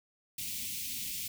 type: band-stop noise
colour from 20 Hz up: white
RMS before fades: -38 dBFS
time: 0.38-1.28 s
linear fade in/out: 5 ms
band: 280 to 2200 Hz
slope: 48 dB/octave
effects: none